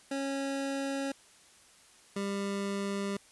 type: tone pair in turn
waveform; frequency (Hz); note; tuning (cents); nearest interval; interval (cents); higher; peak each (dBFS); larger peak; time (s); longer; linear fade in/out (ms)
25% pulse; 274.4 / 199.12; C#4 / G3; -17 / +27; tritone; 556; first; -28; neither; 0.11-1.12 / 2.16-3.17; neither; 5
effects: white hiss -59 dBFS RMS until 3.31 s + resampled to 24000 Hz